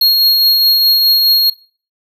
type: tone with tremolo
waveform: square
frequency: 4280 Hz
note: C8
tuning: 38 cents sharp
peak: -7 dBFS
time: 0.01-1.5 s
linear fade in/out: 5 ms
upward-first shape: triangle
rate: 4.8 Hz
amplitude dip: 30%
effects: noise-tail reverb RT60 0.4 s tail -20 dB re dry